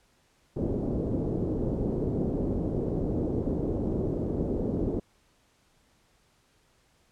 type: low-pass noise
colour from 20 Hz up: white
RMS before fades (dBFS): -29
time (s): 0.56-5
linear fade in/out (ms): 10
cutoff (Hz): 430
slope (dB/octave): 24
effects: pink hiss -66 dBFS RMS until 7.11 s + low-pass 10000 Hz 12 dB/octave